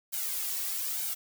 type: noise with flanger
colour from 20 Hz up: blue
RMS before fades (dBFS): -33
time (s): 0.12-1.15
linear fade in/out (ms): 20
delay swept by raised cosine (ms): 1.3 to 2.7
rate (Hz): 1.1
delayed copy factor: +0.75
effects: none